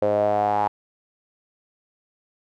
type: tone with band-pass filter sweep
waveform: sawtooth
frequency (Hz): 103.83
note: G#2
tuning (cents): 0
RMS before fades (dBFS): -21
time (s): 0.02-0.68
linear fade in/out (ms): 5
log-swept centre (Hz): 540 to 870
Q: 7.6
effects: none